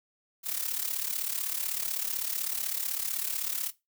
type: noise with amplitude modulation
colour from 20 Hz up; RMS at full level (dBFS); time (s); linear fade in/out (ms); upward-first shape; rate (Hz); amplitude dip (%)
blue; -29; 0.43-3.72; 50; sine; 35.9; 75
effects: noise-tail reverb RT60 0.2 s tail -17 dB re dry